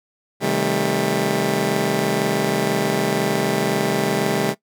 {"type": "chord", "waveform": "15% pulse", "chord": "A half-diminished seventh", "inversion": "first", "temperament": "just", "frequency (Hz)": [132, 158.4, 198, 220], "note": ["C3", "Eb3", "G3", "A3"], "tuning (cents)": [16, 31, 18, 0], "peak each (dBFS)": [-20, -19, -17, -18], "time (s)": [0.4, 4.55], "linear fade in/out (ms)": 50, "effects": ["noise-tail reverb RT60 0.1 s tail -19 dB re dry"]}